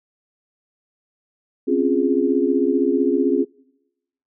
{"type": "chord", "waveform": "sine", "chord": "Db major seventh", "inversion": "third", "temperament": "equal", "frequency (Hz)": [261.6, 277.2, 349.2, 415.3], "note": ["C4", "Db4", "F4", "Ab4"], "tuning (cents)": [0, 0, 0, 0], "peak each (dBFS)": -21, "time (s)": [1.67, 3.45], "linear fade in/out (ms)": 20, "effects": ["noise-tail reverb RT60 0.9 s tail -26 dB re dry"]}